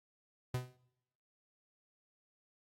45% pulse tone with exponential decay, 125.7 Hz, B2, 31 cents sharp, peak -31 dBFS, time 0.54-0.77 s, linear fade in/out 5 ms, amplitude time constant 48 ms, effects noise-tail reverb RT60 0.9 s tail -23 dB re dry + AAC 64 kbps

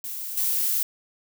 violet noise with level steps, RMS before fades -33 / -24 dBFS, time 0.04-0.83 s, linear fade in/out 2 ms, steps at 0.37 s, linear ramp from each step 5 ms, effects none

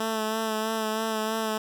10% pulse tone with vibrato, 219.8 Hz, A3, 2 cents flat, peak -18 dBFS, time 0-1.58 s, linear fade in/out 5 ms, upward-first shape sine, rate 3.1 Hz, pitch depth 26 cents each way, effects none

